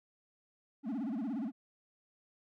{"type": "tone with vibrato", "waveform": "triangle", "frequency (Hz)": 246.5, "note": "B3", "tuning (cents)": -3, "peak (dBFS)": -32, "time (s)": [0.83, 1.52], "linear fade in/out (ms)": 50, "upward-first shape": "sine", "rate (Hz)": 17, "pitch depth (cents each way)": 280, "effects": []}